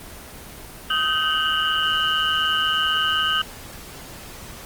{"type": "tone cluster", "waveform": "sine", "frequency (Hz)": [1257, 1545, 2874, 3030], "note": ["D#6", "G6", "F7", "F#7"], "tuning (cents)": [17, -26, 49, 40], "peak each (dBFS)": -24, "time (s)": [0.9, 3.42], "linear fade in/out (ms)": 5, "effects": ["pink hiss -39 dBFS RMS until 4.65 s", "Opus 24 kbps"]}